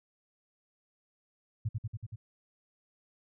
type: tone with echo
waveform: sine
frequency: 110 Hz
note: A2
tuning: in tune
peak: -28 dBFS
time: 1.65-1.69 s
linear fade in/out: 10 ms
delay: 94 ms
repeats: 5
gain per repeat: -2 dB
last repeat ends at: 2.16 s
effects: none